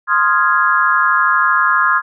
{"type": "chord", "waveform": "sine", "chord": "F minor seventh", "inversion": "second", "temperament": "equal", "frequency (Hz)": [1046.5, 1244.5, 1396.9, 1661.2], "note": ["C6", "Eb6", "F6", "Ab6"], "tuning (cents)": [0, 0, 0, 0], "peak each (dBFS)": -16, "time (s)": [0.07, 2.02], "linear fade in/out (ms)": 50, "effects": []}